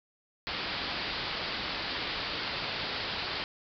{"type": "low-pass noise", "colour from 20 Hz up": "white", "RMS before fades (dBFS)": -35, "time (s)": [0.47, 3.44], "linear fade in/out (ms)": 0, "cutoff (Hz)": 4900, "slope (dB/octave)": 96, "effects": []}